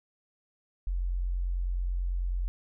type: tone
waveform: sine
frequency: 44.59 Hz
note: F1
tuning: 37 cents sharp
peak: -27 dBFS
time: 0.87-2.48 s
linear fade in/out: 0 ms
effects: none